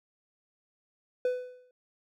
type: tone with exponential decay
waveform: triangle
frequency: 500 Hz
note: B4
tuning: 21 cents sharp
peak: -21 dBFS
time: 1.25-1.71 s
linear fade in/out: 2 ms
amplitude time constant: 99 ms
effects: none